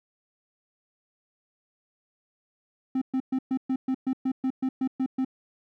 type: tone bursts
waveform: triangle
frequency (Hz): 261.6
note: C4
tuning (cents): 0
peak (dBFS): -21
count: 13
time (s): 2.95-5.248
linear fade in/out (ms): 5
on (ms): 66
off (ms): 120
effects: none